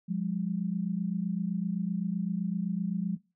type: tone pair together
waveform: sine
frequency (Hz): 177 / 204.8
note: F3 / G#3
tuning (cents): +23 / -24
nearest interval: minor third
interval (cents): 253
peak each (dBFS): -30 / -32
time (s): 0.08-3.17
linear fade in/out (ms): 20
effects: noise-tail reverb RT60 0.3 s tail -21 dB re dry